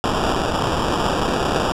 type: noise with sample-and-hold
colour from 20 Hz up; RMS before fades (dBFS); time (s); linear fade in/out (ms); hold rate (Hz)
white; -20; 0.04-1.72; 0; 2100
effects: low-pass 7000 Hz 12 dB/octave